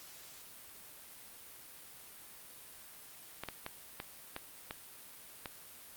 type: clicks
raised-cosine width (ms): 0.3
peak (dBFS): -23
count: 7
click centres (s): 3.436 / 3.487 / 3.664 / 4.001 / 4.364 / 4.709 / 5.458
effects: white hiss -53 dBFS RMS until 5.96 s + Opus 48 kbps